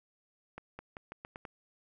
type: accelerating click train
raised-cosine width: 0.5 ms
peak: -28 dBFS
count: 7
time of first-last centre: 0.58-1.452 s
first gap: 210 ms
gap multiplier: 0.85
effects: none